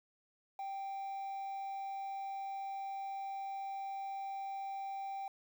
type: tone with quantisation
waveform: triangle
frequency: 783 Hz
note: G5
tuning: 2 cents flat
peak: -37 dBFS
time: 0.59-5.28 s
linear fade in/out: 2 ms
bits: 10
effects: none